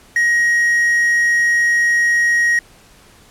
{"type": "tone with quantisation", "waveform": "triangle", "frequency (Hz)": 1887, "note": "A#6", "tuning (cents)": 21, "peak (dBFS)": -10, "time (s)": [0.16, 2.59], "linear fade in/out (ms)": 2, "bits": 6, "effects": ["pink hiss -47 dBFS RMS until 3.3 s", "low-pass 12000 Hz 12 dB/octave"]}